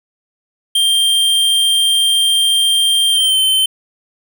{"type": "tone with pitch glide", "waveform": "square", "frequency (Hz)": [3177, 3087], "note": ["G7", "G7"], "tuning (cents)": [23, -27], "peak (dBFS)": -11, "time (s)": [0.75, 3.66], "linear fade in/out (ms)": 5, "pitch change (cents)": -50, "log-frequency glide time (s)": [3.1, 3.39], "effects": []}